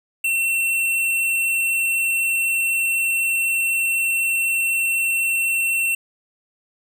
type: tone with hard clipping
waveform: sine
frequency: 2708 Hz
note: E7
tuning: 46 cents sharp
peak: -19 dBFS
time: 0.24-5.95 s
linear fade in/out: 5 ms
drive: 16 dB
effects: none